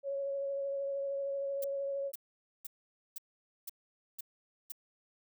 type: tone with vibrato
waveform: sine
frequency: 554.4 Hz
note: C#5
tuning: in tune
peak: -33 dBFS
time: 0.03-2.12 s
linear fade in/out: 50 ms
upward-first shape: triangle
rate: 13 Hz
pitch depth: 18 cents each way
type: noise bursts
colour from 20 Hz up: violet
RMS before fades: -41 dBFS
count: 7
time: 1.62-4.721 s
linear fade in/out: 5 ms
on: 23 ms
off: 490 ms
effects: none